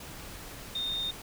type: tone in noise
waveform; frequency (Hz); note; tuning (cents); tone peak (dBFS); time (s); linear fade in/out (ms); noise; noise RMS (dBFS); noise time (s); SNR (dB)
sine; 3658; A#7; -33; -30; 0.75-1.11; 5; pink; -44; 0-1.22; +11
effects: none